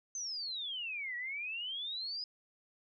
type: exponential two-way sweep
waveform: sine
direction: down then up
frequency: 6300 to 1903 to 5050 Hz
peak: -37 dBFS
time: 0.15-2.24 s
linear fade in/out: 2 ms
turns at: 1.16 s
effects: none